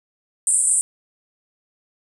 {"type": "band-pass noise", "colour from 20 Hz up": "white", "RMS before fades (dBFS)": -18, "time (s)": [0.47, 0.81], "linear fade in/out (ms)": 0, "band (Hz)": [8100, 9400], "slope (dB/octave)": 96, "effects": []}